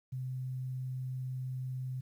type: tone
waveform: sine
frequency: 129 Hz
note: C3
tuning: 24 cents flat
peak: -35 dBFS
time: 0.12-2.01 s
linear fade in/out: 10 ms
effects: 11-bit

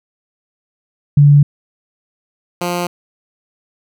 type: tone pair in turn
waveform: sine / 10% pulse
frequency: 144.4 / 175.76 Hz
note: D3 / F3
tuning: -29 / +11 cents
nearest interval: minor third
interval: 340 cents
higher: second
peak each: -4 / -9 dBFS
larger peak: first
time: 1.17-1.43 / 2.61-2.87 s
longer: neither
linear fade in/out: 5 ms
effects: none

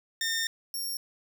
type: tone pair in turn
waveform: 15% pulse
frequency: 1818 / 5527 Hz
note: A#6 / F8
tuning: -44 / -19 cents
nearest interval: octave + perfect fifth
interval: 1925 cents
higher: second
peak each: -21 / -26 dBFS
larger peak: first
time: 0.21-0.47 / 0.74-0.97 s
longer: first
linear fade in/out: 2 ms
effects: none

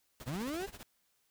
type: noise with tremolo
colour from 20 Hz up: pink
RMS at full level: -47 dBFS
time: 0.2-0.83 s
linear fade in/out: 0 ms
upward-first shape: sine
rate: 15 Hz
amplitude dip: 85%
type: linear sweep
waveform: 35% pulse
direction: up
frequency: 111.1 to 410.8 Hz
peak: -34 dBFS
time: 0.26-0.67 s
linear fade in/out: 20 ms
effects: white hiss -75 dBFS RMS until 1.3 s

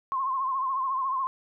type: tone with vibrato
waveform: sine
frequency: 1060 Hz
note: C6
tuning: 22 cents sharp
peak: -25 dBFS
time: 0.12-1.27 s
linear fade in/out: 0 ms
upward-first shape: triangle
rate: 14 Hz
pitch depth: 83 cents each way
effects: none

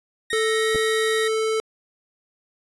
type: tone with pitch glide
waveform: 30% pulse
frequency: 1864.7 to 1887.5 Hz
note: A#6 to A#6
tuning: 0 to +21 cents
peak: -22 dBFS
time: 0.3-1.28 s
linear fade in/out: 5 ms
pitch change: +21 cents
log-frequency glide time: 0.42-0.73 s
type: tone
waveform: square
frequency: 440 Hz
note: A4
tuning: in tune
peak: -21 dBFS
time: 0.33-1.6 s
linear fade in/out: 0 ms
type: clicks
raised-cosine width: 2 ms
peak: -18 dBFS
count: 2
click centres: 0.748 / 0.758 s
effects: resampled to 24000 Hz

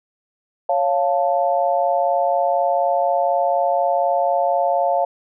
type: chord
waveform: sine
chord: Db augmented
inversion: none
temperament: equal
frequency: 554.4 / 698.5 / 880 Hz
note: Db5 / F5 / A5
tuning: 0 / 0 / 0 cents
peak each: -20 / -18 / -23 dBFS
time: 0.69-5.05 s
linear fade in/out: 5 ms
effects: none

